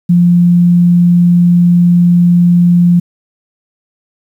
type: tone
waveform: sine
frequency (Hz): 174.61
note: F3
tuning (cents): 0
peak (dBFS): -4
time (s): 0.09-3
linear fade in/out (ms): 10
effects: 7-bit